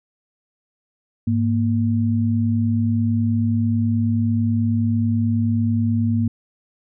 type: tone pair together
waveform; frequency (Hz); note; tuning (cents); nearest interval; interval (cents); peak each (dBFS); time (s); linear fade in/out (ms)
sine; 103.83 / 233.1; G#2 / A#3; 0 / 0; octave + major second; 1400; -19; 1.27-6.28; 5
effects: none